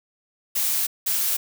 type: noise bursts at uneven times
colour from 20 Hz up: blue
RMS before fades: -23 dBFS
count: 2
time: 0.55-0.87 / 1.06-1.37 s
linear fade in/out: 10 ms
effects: none